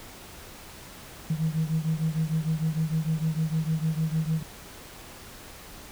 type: beating tone pair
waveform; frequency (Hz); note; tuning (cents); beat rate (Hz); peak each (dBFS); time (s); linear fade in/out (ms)
sine; 156.8 / 163.4; D#3 / E3; +14 / -15; 6.6; -25 / -27; 1.3-4.43; 5
effects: tanh soft clip ceiling -19 dBFS + pink hiss -45 dBFS RMS until 5.91 s